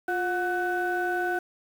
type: tone cluster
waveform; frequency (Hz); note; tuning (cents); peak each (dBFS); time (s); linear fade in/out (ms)
sine; 352.9 / 726 / 1498; F4 / F#5 / F#6; +18 / -33 / +21; -28; 0.08-1.39; 5
effects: tanh soft clip ceiling -19 dBFS + 8-bit